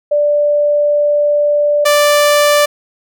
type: tone pair in turn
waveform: sine / sawtooth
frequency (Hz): 587.3 / 587.3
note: D5 / D5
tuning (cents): 0 / 0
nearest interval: unison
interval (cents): 0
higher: neither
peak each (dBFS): -9 / -4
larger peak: second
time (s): 0.11-1.85 / 1.85-2.66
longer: first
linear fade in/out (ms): 10
effects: none